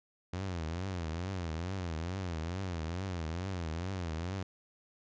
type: tone with vibrato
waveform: sawtooth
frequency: 87.31 Hz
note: F2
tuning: in tune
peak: -31 dBFS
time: 0.33-4.43 s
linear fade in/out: 5 ms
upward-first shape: triangle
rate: 2.3 Hz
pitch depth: 210 cents each way
effects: resampled to 16000 Hz